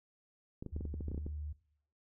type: clicks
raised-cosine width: 3 ms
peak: -29 dBFS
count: 12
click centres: 0.625 / 0.663 / 0.764 / 0.809 / 0.853 / 0.941 / 1.008 / 1.083 / 1.116 / 1.146 / 1.178 / 1.265 s
type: tone with pitch glide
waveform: sine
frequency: 75.3 to 74.82 Hz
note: D2 to D2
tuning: +44 to +33 cents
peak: -38 dBFS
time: 0.72-1.53 s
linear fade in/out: 10 ms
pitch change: -11 cents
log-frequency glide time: 0.9-1.2 s
effects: noise-tail reverb RT60 0.6 s tail -19 dB re dry